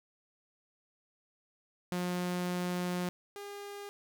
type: tone pair in turn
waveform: sawtooth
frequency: 178.7 / 405.1 Hz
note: F3 / G#4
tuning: +40 / -43 cents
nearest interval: octave + major second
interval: 1417 cents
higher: second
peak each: -28 / -38 dBFS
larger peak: first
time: 1.92-3.09 / 3.36-3.89 s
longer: first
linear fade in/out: 0 ms
effects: none